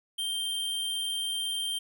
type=tone; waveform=square; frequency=3159 Hz; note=G7; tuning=13 cents sharp; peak=-30 dBFS; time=0.18-1.79 s; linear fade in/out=10 ms; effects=none